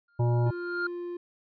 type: tone with exponential growth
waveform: triangle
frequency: 1404 Hz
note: F6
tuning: 9 cents sharp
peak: -24 dBFS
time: 0.08-0.87 s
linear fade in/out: 5 ms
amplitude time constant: 170 ms
type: harmonic tone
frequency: 119.9 Hz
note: A#2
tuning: 49 cents sharp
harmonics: 1 / 3 / 5 / 7 / 8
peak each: -22 / -32 / -36 / -39 / -40 dBFS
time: 0.19-0.51 s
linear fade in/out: 10 ms
type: tone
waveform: triangle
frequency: 350 Hz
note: F4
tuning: 4 cents sharp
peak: -31 dBFS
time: 0.46-1.17 s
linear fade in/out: 5 ms
effects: resampled to 11025 Hz